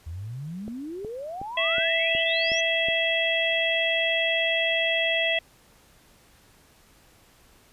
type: exponential sweep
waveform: sine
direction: up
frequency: 76.4 to 6150 Hz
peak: -32 dBFS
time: 0.06-2.61 s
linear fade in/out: 10 ms
type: click train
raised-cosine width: 2 ms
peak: -24 dBFS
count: 7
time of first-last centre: 0.68-2.886 s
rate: 2.72 Hz
type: harmonic tone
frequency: 659.3 Hz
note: E5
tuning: in tune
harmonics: 1 / 3 / 4 / 5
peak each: -27 / -27 / -27 / -27 dBFS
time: 1.57-5.39 s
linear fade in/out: 5 ms
effects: pink hiss -57 dBFS RMS until 7.72 s + resampled to 32000 Hz